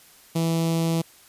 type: tone with notch filter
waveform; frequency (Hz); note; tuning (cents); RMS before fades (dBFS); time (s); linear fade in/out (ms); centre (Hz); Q
sawtooth; 164.81; E3; 0; -23; 0.35-1.02; 10; 1600; 0.8
effects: white hiss -52 dBFS RMS until 1.28 s + resampled to 32000 Hz